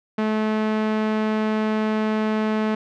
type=tone with low-pass filter; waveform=sawtooth; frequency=216.3 Hz; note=A3; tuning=29 cents flat; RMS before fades=-22 dBFS; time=0.18-2.75 s; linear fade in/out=5 ms; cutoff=2500 Hz; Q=0.68; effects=none